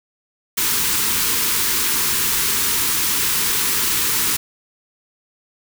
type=band-stop noise; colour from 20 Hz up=white; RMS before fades=-19 dBFS; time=0.57-4.37 s; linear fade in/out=10 ms; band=480 to 870 Hz; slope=96 dB/octave; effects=none